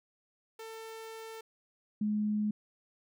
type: tone pair in turn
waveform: sawtooth / sine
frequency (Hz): 446.7 / 210.8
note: A4 / G#3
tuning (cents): +26 / +26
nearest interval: octave + minor second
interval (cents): 1300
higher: first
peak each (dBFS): -39 / -28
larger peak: second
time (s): 0.59-1.41 / 2.01-2.51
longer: first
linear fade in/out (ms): 5
effects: none